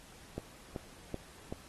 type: click train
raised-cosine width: 2 ms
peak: -24 dBFS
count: 4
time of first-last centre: 0.38-1.525 s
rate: 2.62 Hz
effects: pink hiss -56 dBFS RMS until 1.68 s + AAC 32 kbps